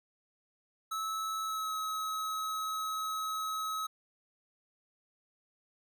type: tone with pitch glide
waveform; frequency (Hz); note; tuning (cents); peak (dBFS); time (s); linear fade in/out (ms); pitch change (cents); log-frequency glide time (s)
square; 1300 to 1281.4; E6 to E6; -24 to -49; -34; 0.91-3.87; 10; -25; 1.45-1.74
effects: none